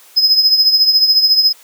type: tone with tremolo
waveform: triangle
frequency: 5080 Hz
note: D#8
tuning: 35 cents sharp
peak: -4 dBFS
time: 0.16-1.53 s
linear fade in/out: 20 ms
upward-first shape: triangle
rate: 14 Hz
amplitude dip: 70%
effects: white hiss -44 dBFS RMS until 1.63 s + high-pass 400 Hz 12 dB/octave